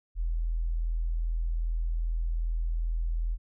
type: tone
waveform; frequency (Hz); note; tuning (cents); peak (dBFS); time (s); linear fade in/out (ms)
sine; 41.26; E1; +2; -26; 0.15-3.38; 50
effects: none